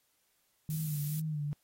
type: tone with vibrato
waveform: sine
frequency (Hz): 151.6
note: D#3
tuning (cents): -45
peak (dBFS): -32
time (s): 0.69-1.53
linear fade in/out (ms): 0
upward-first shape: sine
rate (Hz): 2.3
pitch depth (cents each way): 67
type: noise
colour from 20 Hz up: violet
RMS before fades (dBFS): -41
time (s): 0.7-1.2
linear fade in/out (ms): 2
effects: white hiss -74 dBFS RMS until 1.63 s + AAC 48 kbps